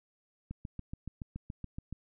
click train, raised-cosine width 5 ms, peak -27 dBFS, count 11, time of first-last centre 0.51-1.926 s, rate 7.06 Hz, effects none

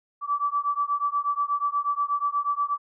sine beating tone pair, 1152 / 1160.3 Hz, D6 / D6, -34 / -21 cents, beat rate 8.3 Hz, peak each -26 dBFS, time 0.21-2.78 s, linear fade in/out 50 ms, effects none

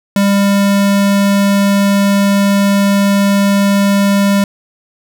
square tone, 199.6 Hz, G3, 32 cents sharp, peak -9 dBFS, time 0.16-4.44 s, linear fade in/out 2 ms, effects none

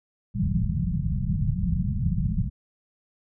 white low-pass noise, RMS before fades -25 dBFS, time 0.34-2.5 s, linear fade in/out 20 ms, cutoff 200 Hz, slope 96 dB/octave, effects none

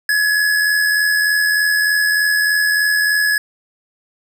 square tone with amplitude modulation, 1693 Hz, G#6, 33 cents sharp, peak -12 dBFS, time 0.09-3.38 s, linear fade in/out 2 ms, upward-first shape sine, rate 83.3 Hz, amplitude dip 40%, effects none

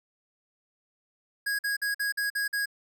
square tone bursts, 1651 Hz, G#6, 11 cents flat, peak -27 dBFS, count 7, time 1.46-2.658 s, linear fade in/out 10 ms, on 130 ms, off 48 ms, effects none

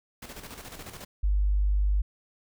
pink noise with tremolo, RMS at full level -41 dBFS, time 0.22-1.05 s, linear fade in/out 5 ms, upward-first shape square, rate 14 Hz, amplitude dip 55%
sine tone, 49.98 Hz, G1, 34 cents sharp, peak -21 dBFS, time 1.23-2.02 s, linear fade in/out 10 ms
effects none

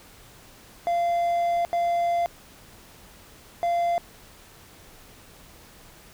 triangle tone bursts at uneven times, 690 Hz, F5, 21 cents flat, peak -19 dBFS, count 3, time 0.87-1.65 / 1.73-2.26 / 3.63-3.98 s, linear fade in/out 0 ms, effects pink hiss -50 dBFS RMS until 6.13 s

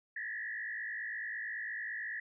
sine tone with frequency modulation, 1817 Hz, A#6, 45 cents flat, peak -37 dBFS, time 0.16-2.2 s, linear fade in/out 5 ms, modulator 54.5 Hz, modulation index 2.3, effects none

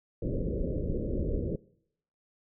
pink low-pass noise, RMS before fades -31 dBFS, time 0.22-1.56 s, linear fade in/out 5 ms, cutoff 570 Hz, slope 96 dB/octave, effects noise-tail reverb RT60 0.7 s tail -22 dB re dry

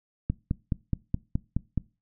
click train, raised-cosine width 5 ms, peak -13 dBFS, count 8, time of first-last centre 0.3-1.777 s, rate 4.74 Hz, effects noise-tail reverb RT60 0.3 s tail -22 dB re dry

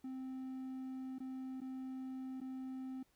triangle tone with dropouts, 261 Hz, C4, 4 cents flat, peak -40 dBFS, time 0.04-3.03 s, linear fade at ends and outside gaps 5 ms, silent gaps 1.185-1.202 / 1.605-1.615 / 2.404-2.413 s, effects pink hiss -75 dBFS RMS until 3.15 s

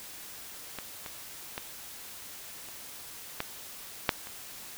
clicks, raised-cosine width 0.3 ms, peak -20 / -23 / -18 / -30 / -14 / -6 / -27 dBFS, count 7, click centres 0.787 / 1.062 / 1.579 / 2.687 / 3.404 / 4.092 / 4.271 s, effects white hiss -45 dBFS RMS until 4.77 s

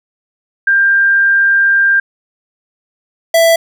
sine / square tone pair in turn, 1592 / 662.8 Hz, G6 / E5, +26 / +9 cents, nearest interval octave + minor third, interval 1517 cents, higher first, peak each -7 / -7 dBFS, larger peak neither, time 0.67-2 / 3.34-3.56 s, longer first, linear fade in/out 5 ms, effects none

